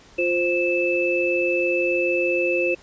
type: tone cluster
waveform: sine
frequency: 350.7 / 524 / 2628 Hz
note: F4 / C5 / E7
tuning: +7 / +2 / -6 cents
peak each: -23 dBFS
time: 0.18-2.75 s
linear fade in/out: 10 ms
effects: pink hiss -50 dBFS RMS until 2.82 s + resampled to 16000 Hz